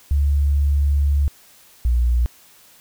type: tone pair in turn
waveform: sine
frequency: 71.4 / 59.96 Hz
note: D2 / A#1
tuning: -48 / +49 cents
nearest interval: minor third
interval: 303 cents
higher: first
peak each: -14 dBFS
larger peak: neither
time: 0.11-1.28 / 1.85-2.26 s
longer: first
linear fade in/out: 0 ms
effects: white hiss -50 dBFS RMS until 2.8 s